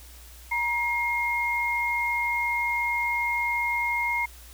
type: tone pair together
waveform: sine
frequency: 948.6 / 2137 Hz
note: A#5 / C7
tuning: +30 / +36 cents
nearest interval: octave + major second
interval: 1406 cents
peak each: -28 / -25 dBFS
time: 0.51-4.26 s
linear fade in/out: 10 ms
effects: added 60 Hz sine -46 dBFS peak until 4.53 s + white hiss -50 dBFS RMS until 4.53 s